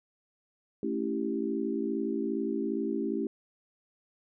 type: chord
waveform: sine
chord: A dominant seventh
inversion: none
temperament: equal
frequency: 220 / 277.2 / 329.6 / 392 Hz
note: A3 / C#4 / E4 / G4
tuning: 0 / 0 / 0 / 0 cents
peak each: -34 dBFS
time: 0.83-3.27 s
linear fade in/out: 2 ms
effects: none